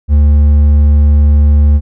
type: tone with hard clipping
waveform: triangle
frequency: 73.5 Hz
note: D2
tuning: 2 cents sharp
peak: -5 dBFS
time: 0.08-1.81 s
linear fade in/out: 50 ms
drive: 7 dB
effects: none